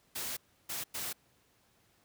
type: noise bursts at uneven times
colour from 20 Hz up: white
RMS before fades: -38 dBFS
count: 3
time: 0.15-0.37 / 0.69-0.84 / 0.94-1.13 s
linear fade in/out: 10 ms
effects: pink hiss -69 dBFS RMS until 2.04 s + high-pass 60 Hz 12 dB/octave

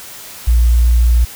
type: tone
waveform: sine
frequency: 58.9 Hz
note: A#1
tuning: 19 cents sharp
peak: -7 dBFS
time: 0.47-1.25 s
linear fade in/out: 10 ms
effects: white hiss -33 dBFS RMS until 1.35 s

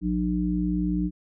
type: harmonic tone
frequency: 60.3 Hz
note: B1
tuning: 41 cents flat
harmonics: 1 / 3 / 5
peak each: -30 / -25 / -27 dBFS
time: 0.01-1.11 s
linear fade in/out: 50 ms
effects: none

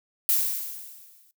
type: noise with exponential decay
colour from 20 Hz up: violet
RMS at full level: -20 dBFS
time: 0.29-1.31 s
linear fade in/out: 0 ms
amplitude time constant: 220 ms
effects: noise-tail reverb RT60 0.1 s tail -17 dB re dry

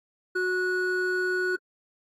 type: tone pair together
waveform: triangle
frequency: 366.9 / 1467.6 Hz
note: F#4 / F#6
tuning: -15 / -15 cents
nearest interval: 2 octaves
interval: 2400 cents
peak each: -25 dBFS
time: 0.35-1.56 s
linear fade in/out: 10 ms
effects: AAC 48 kbps

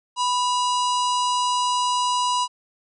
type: harmonic tone with a mistuned harmonic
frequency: 990 Hz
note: B5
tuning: 4 cents sharp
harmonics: 1 / 3 / 4 / 5 / 6 / 7 / 8 / 9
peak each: -20 / -30 / -32 / -34 / -36 / -37 / -38 / -39 dBFS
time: 0.16-2.48 s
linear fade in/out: 50 ms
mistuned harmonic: 3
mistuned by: -61 cents
effects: none

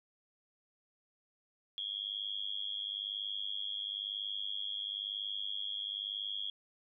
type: tone with amplitude modulation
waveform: sine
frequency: 3306 Hz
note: G#7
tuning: 9 cents flat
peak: -32 dBFS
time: 1.78-6.5 s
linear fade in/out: 0 ms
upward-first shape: sine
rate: 101 Hz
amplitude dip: 100%
effects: none

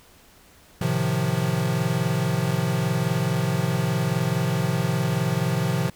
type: chord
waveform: square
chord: F dominant seventh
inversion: first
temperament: equal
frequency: 110 / 130.81 / 155.56 / 174.61 Hz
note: A2 / C3 / Eb3 / F3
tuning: 0 / 0 / 0 / 0 cents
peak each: -31 / -26 / -28 / -27 dBFS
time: 0.81-5.9 s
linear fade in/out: 5 ms
effects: pink hiss -53 dBFS RMS until 5.95 s

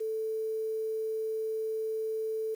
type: tone with quantisation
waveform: sine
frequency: 440 Hz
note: A4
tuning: in tune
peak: -30 dBFS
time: 0-2.55 s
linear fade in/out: 10 ms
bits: 9
effects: none

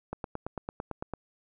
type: click train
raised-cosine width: 1 ms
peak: -20 dBFS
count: 10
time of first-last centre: 0.13-1.137 s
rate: 8.94 Hz
effects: none

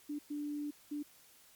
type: tone bursts at uneven times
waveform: sine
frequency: 293.7 Hz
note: D4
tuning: in tune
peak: -36 dBFS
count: 3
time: 0.09-0.19 / 0.3-0.71 / 0.91-1.03 s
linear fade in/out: 10 ms
effects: white hiss -62 dBFS RMS until 1.55 s + MP3 96 kbps

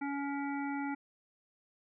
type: harmonic tone with a mistuned harmonic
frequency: 281.3 Hz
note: C#4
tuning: 26 cents sharp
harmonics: 1 / 3 / 5 / 7 / 8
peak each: -35 / -40 / -45 / -47 / -49 dBFS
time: 0.01-0.95 s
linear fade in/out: 10 ms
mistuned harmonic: 8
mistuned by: +27 cents
effects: none

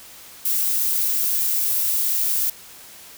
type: noise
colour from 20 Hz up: violet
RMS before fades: -21 dBFS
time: 0.45-2.5 s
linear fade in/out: 5 ms
effects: white hiss -43 dBFS RMS until 3.17 s

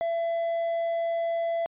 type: tone with quantisation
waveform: triangle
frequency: 671 Hz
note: E5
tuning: 31 cents sharp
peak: -23 dBFS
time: 0.01-1.66 s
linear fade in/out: 0 ms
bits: 8
effects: resampled to 8000 Hz

